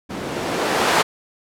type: noise with low-pass filter sweep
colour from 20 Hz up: violet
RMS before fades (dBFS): -21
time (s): 0.09-1.03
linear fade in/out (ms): 20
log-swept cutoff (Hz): 210 to 710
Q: 0.78
effects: none